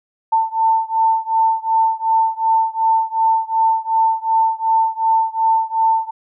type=beating tone pair; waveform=sine; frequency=893 / 895.7 Hz; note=A5 / A5; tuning=+25 / +31 cents; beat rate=2.7 Hz; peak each=-16 / -17 dBFS; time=0.32-6.11 s; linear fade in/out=10 ms; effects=none